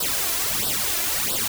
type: noise with flanger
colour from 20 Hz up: white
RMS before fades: -24 dBFS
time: 0-1.48 s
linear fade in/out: 5 ms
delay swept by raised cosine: 0.22 to 3.02 ms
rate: 1.5 Hz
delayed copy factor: +0.8
effects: none